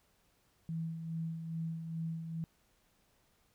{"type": "tone with tremolo", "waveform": "sine", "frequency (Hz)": 163.4, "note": "E3", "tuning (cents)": -15, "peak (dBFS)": -34, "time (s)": [0.69, 2.44], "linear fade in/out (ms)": 0, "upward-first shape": "sine", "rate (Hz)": 2.4, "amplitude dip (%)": 50, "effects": ["pink hiss -72 dBFS RMS until 3.54 s"]}